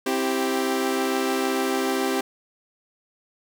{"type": "chord", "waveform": "sawtooth", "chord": "C major", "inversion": "none", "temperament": "equal with one note detuned", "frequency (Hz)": [263.6, 329.6, 392], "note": ["C4", "E4", "G4"], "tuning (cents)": [13, 0, 0], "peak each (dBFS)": [-22, -26, -21], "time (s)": [0.06, 2.21], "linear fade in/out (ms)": 5, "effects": []}